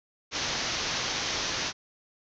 white low-pass noise, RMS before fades -31 dBFS, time 0.31-1.73 s, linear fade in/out 50 ms, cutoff 6400 Hz, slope 96 dB/octave, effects none

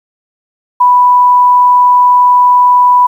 sine tone, 987.8 Hz, B5, in tune, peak -3 dBFS, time 0.8-3.07 s, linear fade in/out 10 ms, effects 7-bit

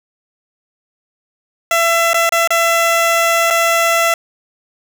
15% pulse tone with dropouts, 671 Hz, E5, 31 cents sharp, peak -5 dBFS, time 1.71-4.14 s, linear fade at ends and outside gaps 2 ms, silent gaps 2.133-2.143 / 2.293-2.322 / 2.475-2.505 / 3.503-3.507 s, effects none

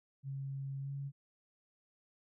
sine tone with pitch glide, 136.7 to 139.25 Hz, C#3 to C#3, -24 to +8 cents, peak -38 dBFS, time 0.23-1.12 s, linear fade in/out 50 ms, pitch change +32 cents, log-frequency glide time 0.8-0.91 s, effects none

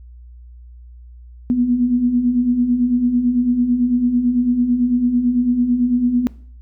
sine beating tone pair, 237.6 / 246.6 Hz, A#3 / B3, +33 / -2 cents, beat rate 9 Hz, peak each -22 / -14 dBFS, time 1.5-6.27 s, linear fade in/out 0 ms, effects noise-tail reverb RT60 0.5 s tail -21 dB re dry + added 60 Hz sine -37 dBFS peak until 6.61 s

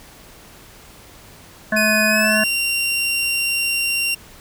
harmonic tone, 215.4 Hz, A3, 37 cents flat, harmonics 1 / 3 / 5 / 7 / 8, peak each -21 / -21 / -29 / -23 / -20 dBFS, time 1.72-2.44 s, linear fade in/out 5 ms
sawtooth tone with pitch glide, 2489 to 2762 Hz, D#7 to F7, 0 to -20 cents, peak -15 dBFS, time 1.76-4.15 s, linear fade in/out 10 ms, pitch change +180 cents, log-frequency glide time 2.08-2.39 s
effects pink hiss -44 dBFS RMS until 4.4 s

